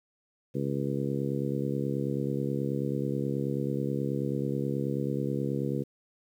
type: harmonic tone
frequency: 69.3 Hz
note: C#2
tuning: in tune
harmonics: 2 / 3 / 4 / 5 / 6 / 7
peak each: -32 / -34 / -35 / -36 / -37 / -37 dBFS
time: 0.54-5.84 s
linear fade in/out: 20 ms
effects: 10-bit